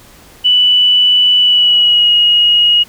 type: tone with pitch glide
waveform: sine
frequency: 2971 to 2886 Hz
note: F#7 to F#7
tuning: +6 to -44 cents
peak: -6 dBFS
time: 0.44-2.84 s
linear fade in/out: 20 ms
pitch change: -50 cents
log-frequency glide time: 1.38-2.13 s
effects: pink hiss -41 dBFS RMS until 2.88 s